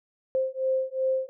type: beating tone pair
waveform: sine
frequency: 523.3 / 526 Hz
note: C5 / C5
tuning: 0 / +9 cents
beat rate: 2.7 Hz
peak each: -27 dBFS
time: 0.35-1.29 s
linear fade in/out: 0 ms
effects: none